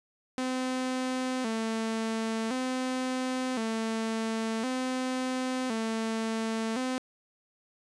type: tone with vibrato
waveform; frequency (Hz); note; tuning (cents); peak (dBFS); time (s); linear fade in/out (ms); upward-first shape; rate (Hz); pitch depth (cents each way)
sawtooth; 239.6; A#3; +48; -25; 0.38-6.98; 0; square; 0.47; 120
effects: resampled to 22050 Hz